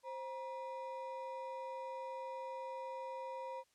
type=ring-modulated tone; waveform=triangle; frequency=740 Hz; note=F#5; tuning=in tune; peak=-37 dBFS; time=0.03-3.64 s; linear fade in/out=50 ms; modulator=214 Hz; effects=white hiss -75 dBFS RMS until 3.74 s + low-pass 9000 Hz 12 dB/octave